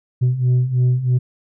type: beating tone pair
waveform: sine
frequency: 123.47 / 126.57 Hz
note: B2 / B2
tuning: 0 / +43 cents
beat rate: 3.1 Hz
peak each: -17 / -13 dBFS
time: 0.21-1.19 s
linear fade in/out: 20 ms
effects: tanh soft clip ceiling -11 dBFS